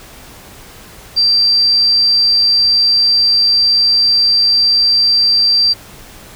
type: tone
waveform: sine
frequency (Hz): 4699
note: D8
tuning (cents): 0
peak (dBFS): -8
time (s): 1.16-5.74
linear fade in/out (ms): 20
effects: pink hiss -37 dBFS RMS until 6.35 s